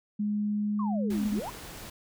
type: tone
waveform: sine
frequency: 208.3 Hz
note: G#3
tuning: 5 cents sharp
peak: -26 dBFS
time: 0.19-1.4 s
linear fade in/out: 10 ms
type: exponential two-way sweep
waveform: sine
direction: down then up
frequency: 1152 to 204.6 to 1072 Hz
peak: -34 dBFS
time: 0.79-1.5 s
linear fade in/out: 5 ms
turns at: 1.3 s
type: noise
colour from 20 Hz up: pink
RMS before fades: -43 dBFS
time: 1.1-1.9 s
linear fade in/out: 5 ms
effects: none